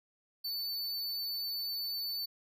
square tone, 4504 Hz, C#8, 27 cents sharp, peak -35 dBFS, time 0.44-2.26 s, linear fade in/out 10 ms, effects none

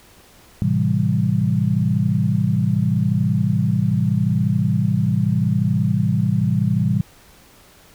sine chord, A minor seventh, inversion none, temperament equal, 110 / 130.81 / 164.81 / 196 Hz, A2 / C3 / E3 / G3, 0 / 0 / 0 / 0 cents, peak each -21 dBFS, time 0.62-7.01 s, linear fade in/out 0 ms, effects pink hiss -49 dBFS RMS until 7.94 s

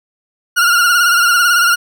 40% pulse tone with vibrato, 1413 Hz, F6, 20 cents sharp, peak -8 dBFS, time 0.56-1.76 s, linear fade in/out 20 ms, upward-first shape sine, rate 18 Hz, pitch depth 55 cents each way, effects none

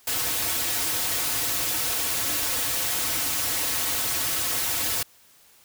white noise with comb filter, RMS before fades -26 dBFS, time 0.07-5.03 s, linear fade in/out 5 ms, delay 5 ms, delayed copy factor -1, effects white hiss -56 dBFS RMS until 5.64 s

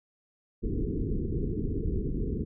pink low-pass noise, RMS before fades -30 dBFS, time 0.62-2.45 s, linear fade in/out 20 ms, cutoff 450 Hz, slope 96 dB/octave, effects none

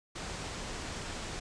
pink low-pass noise, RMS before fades -40 dBFS, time 0.15-1.4 s, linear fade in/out 10 ms, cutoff 8600 Hz, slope 48 dB/octave, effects none

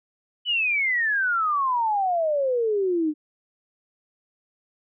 sine exponential sweep, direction down, 3009 to 295.7 Hz, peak -20 dBFS, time 0.45-3.14 s, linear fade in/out 50 ms, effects none

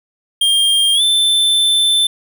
square tone with pitch glide, 3205 to 3536 Hz, G7 to A7, +38 to +8 cents, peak -11 dBFS, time 0.41-2.07 s, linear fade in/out 5 ms, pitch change +170 cents, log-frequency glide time 0.94-1.02 s, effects none

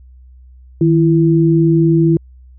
sine tone pair together, 157.62 / 333.4 Hz, D#3 / E4, +23 / +20 cents, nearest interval octave + minor second, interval 1297 cents, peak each -11 dBFS, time 0.81-2.17 s, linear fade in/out 2 ms, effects added 63 Hz sine -38 dBFS peak until 2.58 s

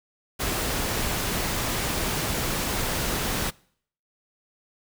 pink noise, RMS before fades -27 dBFS, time 0.39-3.51 s, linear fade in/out 20 ms, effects noise-tail reverb RT60 0.6 s tail -24 dB re dry

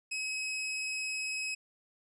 sawtooth tone, 2553 Hz, D#7, 44 cents sharp, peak -30 dBFS, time 0.11-1.55 s, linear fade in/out 10 ms, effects resampled to 24000 Hz

